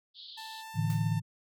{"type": "band-pass noise", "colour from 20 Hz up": "pink", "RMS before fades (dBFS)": -48, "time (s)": [0.14, 0.64], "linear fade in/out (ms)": 50, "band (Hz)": [3200, 4600], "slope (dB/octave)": 96}
{"type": "tone with pitch glide", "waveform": "sawtooth", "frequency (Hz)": [885, 894.8], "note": ["A5", "A5"], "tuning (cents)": [10, 29], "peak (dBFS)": -39, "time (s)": [0.37, 1.2], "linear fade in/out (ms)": 10, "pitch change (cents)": 19, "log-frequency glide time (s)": [0.6, 0.93]}
{"type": "chord", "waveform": "sine", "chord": "A suspended fourth", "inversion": "none", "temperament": "just", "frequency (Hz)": [110, 146.67, 165], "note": ["A2", "D3", "E3"], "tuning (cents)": [0, -2, 2], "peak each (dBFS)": [-30, -32, -31], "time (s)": [0.74, 1.22], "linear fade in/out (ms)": 50}
{"type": "noise with exponential decay", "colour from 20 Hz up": "white", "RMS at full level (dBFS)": -44, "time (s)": [0.9, 1.13], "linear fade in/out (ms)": 0, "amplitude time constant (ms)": 50}
{"effects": []}